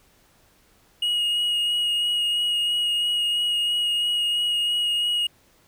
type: tone with vibrato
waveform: triangle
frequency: 2883 Hz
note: F#7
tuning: 46 cents flat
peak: -19 dBFS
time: 1.02-5.27 s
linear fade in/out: 5 ms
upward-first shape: sine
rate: 3 Hz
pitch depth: 13 cents each way
effects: pink hiss -59 dBFS RMS until 5.67 s